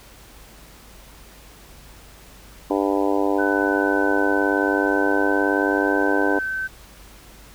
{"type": "harmonic tone", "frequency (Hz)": 99, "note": "G2", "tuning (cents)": 18, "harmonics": [3, 4, 5, 6, 7, 8, 9, 10], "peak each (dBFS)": [-22, -24, -26, -28, -29, -30, -31, -32], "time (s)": [2.7, 6.39], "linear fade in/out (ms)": 5}
{"type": "tone with pitch glide", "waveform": "sine", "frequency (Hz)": [1500, 1537.7], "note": ["F#6", "G6"], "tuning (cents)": [23, -34], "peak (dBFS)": -23, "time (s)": [3.38, 6.68], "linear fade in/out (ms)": 20, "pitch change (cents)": 43, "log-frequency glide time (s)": [3.62, 5.91]}
{"effects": ["added 50 Hz sine -47 dBFS peak until 7.54 s", "pink hiss -47 dBFS RMS until 7.54 s"]}